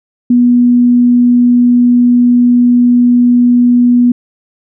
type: tone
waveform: sine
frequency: 243.5 Hz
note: B3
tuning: 24 cents flat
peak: -4 dBFS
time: 0.3-4.12 s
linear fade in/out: 5 ms
effects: none